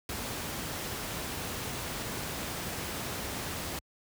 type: noise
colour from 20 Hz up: pink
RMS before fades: -36 dBFS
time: 0.09-3.79 s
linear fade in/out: 2 ms
effects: high-pass 60 Hz 12 dB/octave